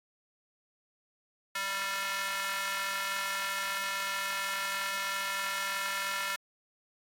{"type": "tone with high-pass filter", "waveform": "square", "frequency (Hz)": 196, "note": "G3", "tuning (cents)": 0, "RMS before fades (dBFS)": -34, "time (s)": [1.55, 6.36], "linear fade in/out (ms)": 5, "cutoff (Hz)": 1500, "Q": 1.5, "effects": ["AAC 64 kbps"]}